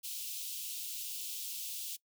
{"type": "high-pass noise", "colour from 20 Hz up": "white", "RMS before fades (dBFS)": -41, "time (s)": [0.03, 1.97], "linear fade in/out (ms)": 20, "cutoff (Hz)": 2700, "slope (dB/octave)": 48, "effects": ["noise-tail reverb RT60 0.1 s tail -21 dB re dry"]}